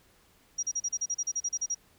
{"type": "tone bursts", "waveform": "sine", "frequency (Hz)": 5720, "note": "F8", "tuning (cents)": 41, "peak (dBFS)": -27, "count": 14, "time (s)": [0.58, 1.748], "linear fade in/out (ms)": 10, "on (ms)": 50, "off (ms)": 36, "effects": ["pink hiss -63 dBFS RMS until 1.98 s"]}